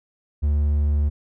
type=tone; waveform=triangle; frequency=73.42 Hz; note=D2; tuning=in tune; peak=-15 dBFS; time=0.42-1.1 s; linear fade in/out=20 ms; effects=none